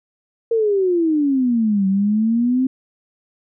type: exponential two-way sweep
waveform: sine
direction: down then up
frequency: 466.2 to 190 to 264.1 Hz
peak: -14 dBFS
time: 0.51-2.67 s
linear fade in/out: 5 ms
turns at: 1.87 s
effects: none